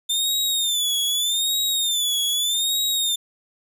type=tone with vibrato; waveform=sawtooth; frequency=3575 Hz; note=A7; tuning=27 cents sharp; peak=-17 dBFS; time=0.09-3.16 s; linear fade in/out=10 ms; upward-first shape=sine; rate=0.82 Hz; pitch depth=110 cents each way; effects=none